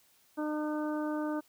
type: harmonic tone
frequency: 303.1 Hz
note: D#4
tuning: 45 cents flat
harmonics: 1 / 2 / 3 / 4 / 5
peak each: -32 / -38 / -42 / -44 / -46 dBFS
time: 0.37-1.41 s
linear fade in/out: 20 ms
effects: white hiss -66 dBFS RMS until 1.48 s